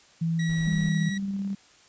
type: tone with pitch glide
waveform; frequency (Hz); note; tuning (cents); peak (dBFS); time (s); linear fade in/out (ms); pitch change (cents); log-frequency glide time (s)
sine; 164.81 to 160.86; E3 to E3; 0 to -42; -23; 0.21-1.1; 10; -42; 0.41-0.85
type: tone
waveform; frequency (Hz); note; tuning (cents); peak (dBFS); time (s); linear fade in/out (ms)
sawtooth; 1922; B6; -48; -30; 0.39-1.18; 5
type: noise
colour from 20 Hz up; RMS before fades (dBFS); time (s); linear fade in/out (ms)
brown; -41; 0.49-0.89; 2
type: tone with tremolo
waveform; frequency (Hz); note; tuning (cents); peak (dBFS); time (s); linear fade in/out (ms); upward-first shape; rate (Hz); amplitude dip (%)
sine; 197.1; G3; +10; -26; 0.67-1.55; 5; square; 18; 25
effects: white hiss -56 dBFS RMS until 1.88 s + resampled to 16000 Hz